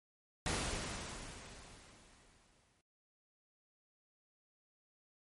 pink noise with exponential decay, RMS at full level -35 dBFS, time 0.46-2.81 s, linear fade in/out 2 ms, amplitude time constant 510 ms, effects noise-tail reverb RT60 0.1 s tail -17 dB re dry + MP3 48 kbps

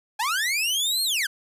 sawtooth linear two-way sweep, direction up then down, 802 to 4313 to 1454 Hz, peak -19 dBFS, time 0.19-1.27 s, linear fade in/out 10 ms, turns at 1.03 s, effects resampled to 32000 Hz

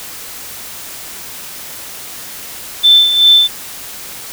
sine tone with tremolo, 3536 Hz, A7, 8 cents sharp, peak -3 dBFS, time 2.83-3.48 s, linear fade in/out 20 ms, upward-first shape sine, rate 2.6 Hz, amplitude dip 60%, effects white hiss -29 dBFS RMS until 4.32 s

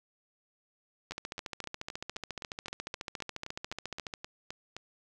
two click trains, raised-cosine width 0.2 ms, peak -23 / -20 dBFS, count 15 / 44, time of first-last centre 1.12-4.766 / 1.11-4.138 s, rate 3.84 / 14.2 Hz, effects none

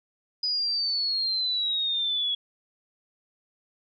sine exponential sweep, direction down, 4978 to 3348 Hz, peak -24 dBFS, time 0.43-2.35 s, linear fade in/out 5 ms, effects none

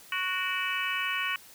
harmonic tone with a mistuned harmonic, 370 Hz, F#4, in tune, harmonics 3 / 4 / 5 / 6 / 7 / 8, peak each -35 / -35 / -35 / -35 / -35 / -35 dBFS, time 0.12-1.36 s, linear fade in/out 2 ms, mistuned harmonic 6, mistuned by +66 cents, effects white hiss -52 dBFS RMS until 1.54 s

